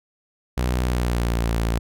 sawtooth tone with pitch glide, 62 to 56.85 Hz, B1 to A#1, +7 to -43 cents, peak -16 dBFS, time 0.57-1.79 s, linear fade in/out 10 ms, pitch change -150 cents, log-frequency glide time 0.82-1.5 s, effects none

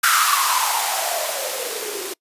violet noise with band-pass filter sweep, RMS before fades -21 dBFS, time 0.03-2.14 s, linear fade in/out 10 ms, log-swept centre 1400 to 350 Hz, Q 9, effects noise-tail reverb RT60 0.1 s tail -25 dB re dry + resampled to 32000 Hz

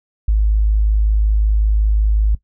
sine tone, 52.7 Hz, G#1, 26 cents sharp, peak -11 dBFS, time 0.28-2.35 s, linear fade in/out 5 ms, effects noise-tail reverb RT60 0.1 s tail -17 dB re dry

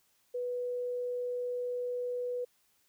sine tone, 492.2 Hz, B4, 6 cents flat, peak -32 dBFS, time 0.34-2.45 s, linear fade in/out 10 ms, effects white hiss -71 dBFS RMS until 2.88 s

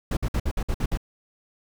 brown noise bursts, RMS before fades -24 dBFS, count 8, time 0.11-0.974 s, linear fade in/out 5 ms, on 59 ms, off 56 ms, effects none

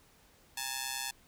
5% pulse ring-modulated tone, 871 Hz, A5, 18 cents flat, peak -20 dBFS, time 0.57-1.11 s, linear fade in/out 5 ms, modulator 64.5 Hz, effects pink hiss -63 dBFS RMS until 1.27 s

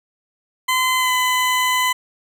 20% pulse tone with pitch glide, 1025 to 1008.6 Hz, C6 to B5, -36 to +36 cents, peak -11 dBFS, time 0.68-1.93 s, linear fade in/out 10 ms, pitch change -28 cents, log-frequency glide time 0.98-1.12 s, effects none

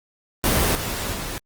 pink noise with level steps, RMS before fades -19 / -27 / -30 dBFS, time 0.44-1.38 s, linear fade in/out 0 ms, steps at 0.75 / 1.14 s, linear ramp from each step 2 ms, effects Opus 24 kbps

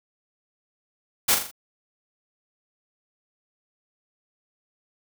white noise with echo, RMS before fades -19 dBFS, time 1.28-1.35 s, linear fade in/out 10 ms, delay 41 ms, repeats 4, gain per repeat -6 dB, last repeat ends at 1.514 s, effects none

